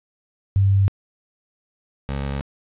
sine / 20% pulse tone pair in turn, 98 / 69.3 Hz, G2 / C#2, 0 / 0 cents, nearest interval tritone, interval 600 cents, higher first, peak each -13 / -19 dBFS, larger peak first, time 0.56-0.88 / 2.09-2.41 s, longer neither, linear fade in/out 0 ms, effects resampled to 8000 Hz + 9-bit

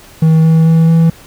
triangle tone with pitch steps, 160 / 161.49 / 162.98 / 164.5 Hz, D#3 / E3 / E3 / E3, +49 / -35 / -19 / -3 cents, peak -3 dBFS, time 0.22-1.1 s, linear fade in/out 5 ms, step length 220 ms, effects pink hiss -39 dBFS RMS until 1.26 s

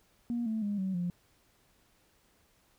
sine tone with pitch steps, 237.6 / 220.4 / 204.5 / 189.68 / 175.95 Hz, A#3 / A3 / G#3 / F#3 / F3, +33 / +3 / -26 / +43 / +13 cents, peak -29 dBFS, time 0.3-1.1 s, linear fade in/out 0 ms, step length 160 ms, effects tanh soft clip ceiling -25 dBFS + pink hiss -68 dBFS RMS until 2.78 s

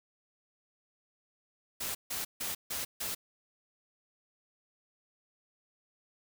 white noise bursts, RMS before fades -36 dBFS, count 5, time 1.8-3.15 s, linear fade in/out 10 ms, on 150 ms, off 150 ms, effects none

